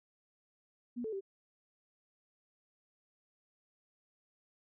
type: tone with pitch steps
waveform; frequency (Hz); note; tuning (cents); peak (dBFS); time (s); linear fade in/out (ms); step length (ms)
sine; 241.7 / 439.7 / 389.9; B3 / A4 / G4; -37 / -1 / -9; -36; 0.96-1.209; 20; 83
effects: none